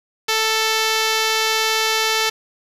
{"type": "tone with low-pass filter", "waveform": "5% pulse", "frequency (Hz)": 441.2, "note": "A4", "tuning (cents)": 5, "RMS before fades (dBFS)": -19, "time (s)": [0.28, 2.3], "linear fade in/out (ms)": 10, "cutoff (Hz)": 10000, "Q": 0.95, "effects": ["7-bit"]}